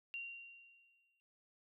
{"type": "tone with exponential decay", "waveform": "sine", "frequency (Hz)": 2762, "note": "F7", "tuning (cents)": -20, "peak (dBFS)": -40, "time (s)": [0.14, 1.2], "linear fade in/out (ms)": 0, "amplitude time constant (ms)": 230, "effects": []}